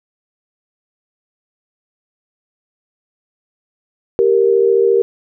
sine tone pair together, 392 / 466.2 Hz, G4 / A#4, 0 / 0 cents, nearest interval minor third, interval 300 cents, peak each -12 dBFS, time 4.19-5.02 s, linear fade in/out 0 ms, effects none

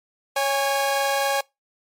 sawtooth tone pair together, 554.4 / 819.7 Hz, C#5 / G#5, 0 / -23 cents, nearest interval perfect fifth, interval 677 cents, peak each -19 dBFS, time 0.36-1.41 s, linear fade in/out 5 ms, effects noise-tail reverb RT60 0.2 s tail -24 dB re dry + MP3 64 kbps

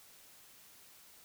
silence, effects white hiss -59 dBFS RMS until 1.24 s

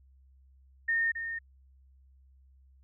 sine tone with echo, 1831 Hz, A#6, 32 cents flat, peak -25 dBFS, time 0.88-1.12 s, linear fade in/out 10 ms, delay 270 ms, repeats 1, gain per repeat -8 dB, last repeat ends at 1.39 s, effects added 66 Hz sine -57 dBFS peak until 2.83 s

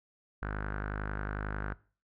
sawtooth tone with low-pass filter, 51.1 Hz, G#1, 27 cents flat, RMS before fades -36 dBFS, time 0.42-1.74 s, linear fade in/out 5 ms, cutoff 1500 Hz, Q 6.6, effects noise-tail reverb RT60 0.4 s tail -21 dB re dry

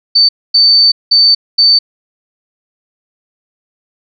sine tone bursts at uneven times, 4554 Hz, C#8, 46 cents sharp, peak -4 dBFS, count 4, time 0.15-0.29 / 0.54-0.92 / 1.11-1.35 / 1.58-1.79 s, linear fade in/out 10 ms, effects none

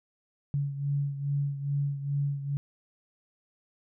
sine beating tone pair, 141.2 / 143.6 Hz, C#3 / D3, +32 / -39 cents, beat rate 2.4 Hz, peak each -28 / -34 dBFS, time 0.54-2.57 s, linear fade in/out 0 ms, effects none

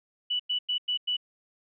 sine tone bursts, 2960 Hz, F#7, in tune, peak -25 dBFS, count 5, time 0.3-1.168 s, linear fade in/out 10 ms, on 96 ms, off 97 ms, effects none

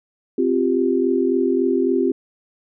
sine chord, C suspended fourth, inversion none, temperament just, 261.6 / 348.8 / 392.4 Hz, C4 / F4 / G4, 0 / -2 / +2 cents, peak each -20 dBFS, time 0.38-2.12 s, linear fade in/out 5 ms, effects none

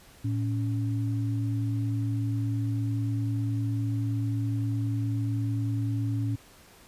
sine tone pair together, 111.3 / 280.5 Hz, A2 / C#4, +20 / +21 cents, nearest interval octave + major third, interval 1601 cents, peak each -26 / -33 dBFS, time 0.24-6.36 s, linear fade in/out 10 ms, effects pink hiss -54 dBFS RMS until 6.87 s + resampled to 32000 Hz

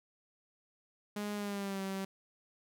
sawtooth tone with pitch glide, 207 to 193.14 Hz, G#3 to G3, -5 to -25 cents, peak -32 dBFS, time 1.16-2.05 s, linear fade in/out 5 ms, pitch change -120 cents, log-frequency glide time 1.35-1.81 s, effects none

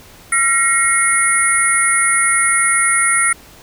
sine tone cluster, 1368 / 1889 / 2170 / 9340 / 9910 Hz, F6 / A#6 / C#7 / D9 / D#9, -36 / +22 / -37 / -11 / -8 cents, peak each -18 dBFS, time 0.32-3.33 s, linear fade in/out 5 ms, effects pink hiss -42 dBFS RMS until 3.62 s

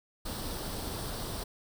pink noise with comb filter, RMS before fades -37 dBFS, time 0.25-1.44 s, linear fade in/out 10 ms, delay 0.22 ms, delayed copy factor +0.55, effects none

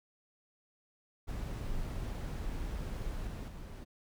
brown noise with level steps, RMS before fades -38 / -40 / -44 dBFS, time 1.27-3.85 s, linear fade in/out 20 ms, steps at 3.27 / 3.48 s, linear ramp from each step 2 ms, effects none

